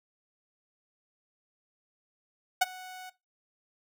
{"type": "tone with ADSR envelope", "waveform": "sawtooth", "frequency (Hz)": 740, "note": "F#5", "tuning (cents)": 0, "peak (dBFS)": -15, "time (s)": [2.61, 3.1], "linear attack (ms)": 10, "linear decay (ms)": 26, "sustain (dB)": -23, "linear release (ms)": 10, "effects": ["noise-tail reverb RT60 0.2 s tail -17 dB re dry"]}